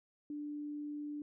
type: tone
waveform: sine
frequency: 294.8 Hz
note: D4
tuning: 7 cents sharp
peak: -39 dBFS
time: 0.3-1.22 s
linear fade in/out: 2 ms
effects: none